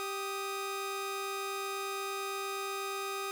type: tone pair together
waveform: sawtooth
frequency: 392 / 1244.5 Hz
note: G4 / D#6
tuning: 0 / 0 cents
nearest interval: octave + minor sixth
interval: 2000 cents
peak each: -34 / -34 dBFS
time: 0-3.31 s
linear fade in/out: 0 ms
effects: none